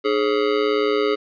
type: tone with amplitude modulation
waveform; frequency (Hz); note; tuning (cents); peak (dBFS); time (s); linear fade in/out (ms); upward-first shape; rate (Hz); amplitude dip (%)
square; 420.1; G#4; +20; -14; 0.04-1.16; 20; sine; 118; 90
effects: resampled to 11025 Hz + 9-bit